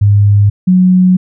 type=tone pair in turn; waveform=sine; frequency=102.1 / 183.61 Hz; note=G#2 / F#3; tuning=-29 / -13 cents; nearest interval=minor seventh; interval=1016 cents; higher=second; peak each=-4 dBFS; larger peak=neither; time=0.01-0.5 / 0.67-1.17 s; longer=second; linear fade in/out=10 ms; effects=none